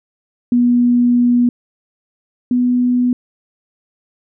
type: tone pair in turn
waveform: sine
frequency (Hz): 242.8 / 247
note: B3 / B3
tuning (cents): -29 / 0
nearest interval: unison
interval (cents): 29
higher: second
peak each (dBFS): -9 / -11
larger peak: first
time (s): 0.52-1.49 / 2.51-3.13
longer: first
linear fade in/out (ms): 2
effects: none